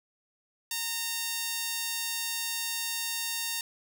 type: tone with high-pass filter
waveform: sawtooth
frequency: 920 Hz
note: A#5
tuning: 23 cents flat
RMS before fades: -33 dBFS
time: 0.71-3.61 s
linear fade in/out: 2 ms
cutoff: 3400 Hz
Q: 0.63
effects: none